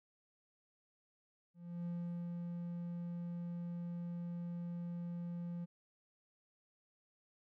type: tone with ADSR envelope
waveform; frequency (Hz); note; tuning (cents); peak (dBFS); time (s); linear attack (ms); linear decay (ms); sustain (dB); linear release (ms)
triangle; 172.9; F3; -17; -36; 1.54-5.66; 320; 410; -2; 23
effects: none